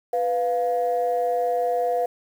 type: tone pair together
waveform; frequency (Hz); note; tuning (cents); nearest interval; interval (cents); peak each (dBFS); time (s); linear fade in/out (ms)
sine; 495.7 / 701; B4 / F5; +6 / +6; tritone; 600; -22; 0.13-2.06; 5
effects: tanh soft clip ceiling -14 dBFS + 8-bit